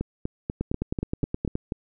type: two click trains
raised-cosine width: 3 ms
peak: -13 / -14 dBFS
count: 10 / 8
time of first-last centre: 0.61-1.554 / 0.01-1.721 s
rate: 9.53 / 4.09 Hz
effects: none